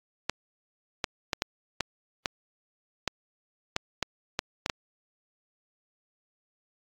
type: clicks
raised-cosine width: 0.2 ms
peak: -9 dBFS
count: 12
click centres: 0.296 / 1.042 / 1.332 / 1.421 / 1.807 / 2.258 / 3.077 / 3.764 / 4.027 / 4.391 / 4.661 / 4.698 s
effects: AAC 64 kbps